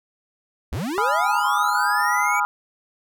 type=linear sweep; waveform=square; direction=up; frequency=50.7 to 2303 Hz; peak=-25 dBFS; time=0.72-2.4 s; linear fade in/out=5 ms
type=chord; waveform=sine; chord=F half-diminished seventh; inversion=first; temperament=equal; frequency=830.6 / 987.8 / 1244.5 / 1396.9 Hz; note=Ab5 / Cb6 / Eb6 / F6; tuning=0 / 0 / 0 / 0 cents; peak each=-24 dBFS; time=0.98-2.45 s; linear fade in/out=0 ms
effects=none